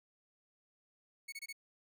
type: tone bursts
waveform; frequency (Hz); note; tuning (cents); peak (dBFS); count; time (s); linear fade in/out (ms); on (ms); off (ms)
sawtooth; 2214; C#7; -3; -39; 4; 1.28-1.528; 10; 44; 24
effects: none